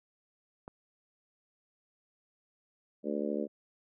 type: click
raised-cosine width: 1 ms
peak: -30 dBFS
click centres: 0.679 s
type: harmonic tone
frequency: 73.2 Hz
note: D2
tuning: 5 cents flat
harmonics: 3 / 4 / 5 / 6 / 7 / 8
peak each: -36 / -37 / -38 / -39 / -39 / -40 dBFS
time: 3.03-3.48 s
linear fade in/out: 50 ms
effects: none